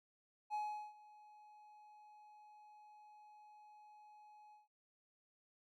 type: tone with ADSR envelope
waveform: triangle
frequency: 843 Hz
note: G#5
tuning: 26 cents sharp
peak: -35 dBFS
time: 0.5-4.68 s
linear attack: 40 ms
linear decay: 390 ms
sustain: -22 dB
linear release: 150 ms
effects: none